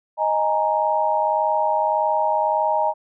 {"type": "chord", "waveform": "sine", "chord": "D# suspended fourth", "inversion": "none", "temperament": "equal", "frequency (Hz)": [622.3, 830.6, 932.3], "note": ["D#5", "G#5", "A#5"], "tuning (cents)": [0, 0, 0], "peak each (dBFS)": [-22, -22, -21], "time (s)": [0.17, 2.94], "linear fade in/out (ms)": 50, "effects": []}